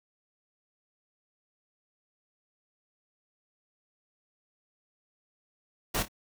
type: noise with echo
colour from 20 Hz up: pink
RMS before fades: -29 dBFS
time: 5.94-6.03 s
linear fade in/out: 10 ms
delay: 27 ms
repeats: 2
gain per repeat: -11 dB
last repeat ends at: 6.084 s
effects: none